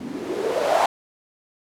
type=noise with low-pass filter sweep; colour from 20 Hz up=violet; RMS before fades=-23 dBFS; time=0-0.86 s; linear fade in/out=5 ms; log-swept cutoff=230 to 790 Hz; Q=5.7; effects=none